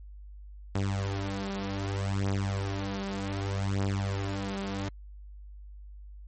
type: beating tone pair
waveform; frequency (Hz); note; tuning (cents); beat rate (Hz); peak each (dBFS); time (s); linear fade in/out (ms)
sawtooth; 98 / 98.65; G2 / G2; 0 / +11; 0.65; -28 / -28; 0.75-4.89; 5
effects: added 50 Hz sine -43 dBFS peak until 6.27 s + MP3 32 kbps